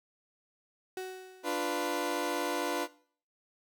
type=tone with exponential decay; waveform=35% pulse; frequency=373.2 Hz; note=F#4; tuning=15 cents sharp; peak=-33 dBFS; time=0.97-1.89 s; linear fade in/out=2 ms; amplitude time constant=200 ms
type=chord; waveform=20% pulse; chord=B diminished; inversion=first; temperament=equal; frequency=293.7 / 349.2 / 493.9 Hz; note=D4 / F4 / B4; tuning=0 / 0 / 0 cents; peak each=-30 dBFS; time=1.43-2.88 s; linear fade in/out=50 ms
effects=noise-tail reverb RT60 0.5 s tail -19 dB re dry